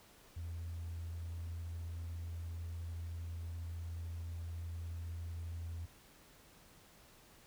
triangle tone, 83.9 Hz, E2, 31 cents sharp, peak -37 dBFS, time 0.36-5.86 s, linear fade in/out 10 ms, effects tanh soft clip ceiling -37 dBFS + pink hiss -62 dBFS RMS until 7.46 s

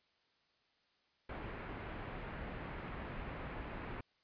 pink low-pass noise, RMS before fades -45 dBFS, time 1.29-4.01 s, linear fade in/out 5 ms, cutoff 2400 Hz, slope 24 dB/octave, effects white hiss -75 dBFS RMS until 4.23 s + resampled to 11025 Hz

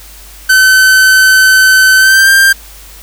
45% pulse tone with pitch glide, 1527 to 1585.4 Hz, G6 to G6, -46 to +19 cents, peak -3 dBFS, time 0.49-2.53 s, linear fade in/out 10 ms, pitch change +65 cents, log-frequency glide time 1.97-2.3 s, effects added 50 Hz sine -34 dBFS peak until 3.02 s + white hiss -35 dBFS RMS until 3.02 s

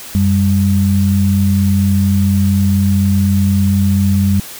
sine tone pair together, 93.1 / 197.27 Hz, F#2 / G3, +11 / +11 cents, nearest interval octave + minor second, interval 1300 cents, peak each -12 dBFS, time 0.15-4.4 s, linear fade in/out 0 ms, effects white hiss -31 dBFS RMS until 4.59 s

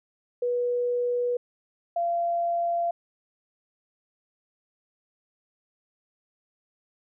sine tone pair in turn, 487.4 / 686.5 Hz, B4 / F5, -23 / -30 cents, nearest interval tritone, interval 593 cents, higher second, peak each -23 dBFS, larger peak neither, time 0.42-1.37 / 1.96-2.91 s, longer neither, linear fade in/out 5 ms, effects none

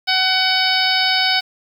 harmonic tone with a mistuned harmonic, 751 Hz, F#5, 26 cents sharp, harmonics 1 / 2 / 3 / 4 / 5 / 6 / 7, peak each -22 / -22 / -22 / -22 / -22 / -22 / -22 dBFS, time 0.07-1.41 s, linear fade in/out 20 ms, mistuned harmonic 7, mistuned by -48 cents, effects 7-bit

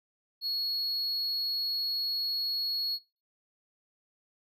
triangle tone, 4338 Hz, C#8, 38 cents flat, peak -28 dBFS, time 0.41-2.99 s, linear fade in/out 50 ms, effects noise-tail reverb RT60 0.3 s tail -23 dB re dry

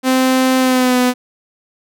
sawtooth tone with pitch glide, 259.3 to 249.7 Hz, C4 to B3, -15 to +19 cents, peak -7 dBFS, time 0.03-1.14 s, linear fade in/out 50 ms, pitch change -66 cents, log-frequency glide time 0.59-0.98 s, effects none

